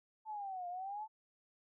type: exponential two-way sweep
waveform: sine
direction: down then up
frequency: 885 to 698.5 to 885 Hz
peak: -40 dBFS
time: 0.25-1.08 s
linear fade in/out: 50 ms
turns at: 0.68 s
effects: none